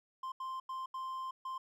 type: tone bursts at uneven times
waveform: triangle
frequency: 1046.5 Hz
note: C6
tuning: in tune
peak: -36 dBFS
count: 5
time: 0.23-0.32 / 0.4-0.6 / 0.69-0.86 / 0.94-1.31 / 1.45-1.58 s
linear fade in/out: 5 ms
effects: none